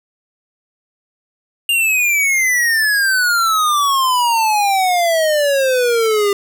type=exponential sweep; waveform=square; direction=down; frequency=2824 to 397.8 Hz; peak=-13 dBFS; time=1.69-6.33 s; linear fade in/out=2 ms; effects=none